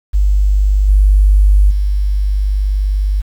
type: tone with level steps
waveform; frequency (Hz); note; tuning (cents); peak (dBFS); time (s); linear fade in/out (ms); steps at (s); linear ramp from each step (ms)
sine; 49.72; G1; +25; -8 / -5 / -11; 0.13-3.22; 20; 0.88 / 1.7; 10
effects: 7-bit